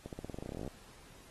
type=accelerating click train; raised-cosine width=2 ms; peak=-28 dBFS; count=19; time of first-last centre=0.06-0.677 s; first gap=68 ms; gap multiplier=0.91; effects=pink hiss -58 dBFS RMS until 1.3 s + AAC 32 kbps